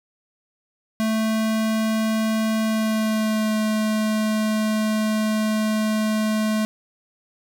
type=tone with pitch glide; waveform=square; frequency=220 to 216 Hz; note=A3 to A3; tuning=0 to -32 cents; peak=-20 dBFS; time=1-6.65 s; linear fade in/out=0 ms; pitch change=-32 cents; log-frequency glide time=2.63-3.56 s; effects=none